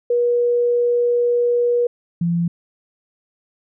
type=tone pair in turn; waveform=sine; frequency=481.3 / 170.66 Hz; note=B4 / F3; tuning=-45 / -40 cents; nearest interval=octave + tritone; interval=1795 cents; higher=first; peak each=-14 / -16 dBFS; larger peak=first; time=0.1-1.87 / 2.21-2.48 s; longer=first; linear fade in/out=5 ms; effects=none